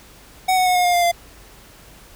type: tone with pitch steps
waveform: square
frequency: 748 / 738.1 / 728.4 / 718.8 / 709.3 / 699.9 / 690.7 Hz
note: F#5 / F#5 / F#5 / F5 / F5 / F5 / F5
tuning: +19 / -4 / -27 / +50 / +27 / +4 / -19 cents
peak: -15 dBFS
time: 0.48-1.117 s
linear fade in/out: 10 ms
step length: 91 ms
effects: added 50 Hz sine -50 dBFS peak until 2.15 s + pink hiss -46 dBFS RMS until 2.15 s